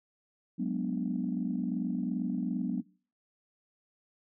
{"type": "chord", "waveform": "sine", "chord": "G# half-diminished seventh", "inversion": "third", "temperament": "equal with one note detuned", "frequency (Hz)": [185, 207.7, 245.5, 293.7], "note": ["F#3", "G#3", "B3", "D4"], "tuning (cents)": [0, 0, -10, 0], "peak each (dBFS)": [-33, -36, -33, -37], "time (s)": [0.58, 2.82], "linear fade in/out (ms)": 20, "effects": ["noise-tail reverb RT60 0.4 s tail -21 dB re dry", "tanh soft clip ceiling -20 dBFS"]}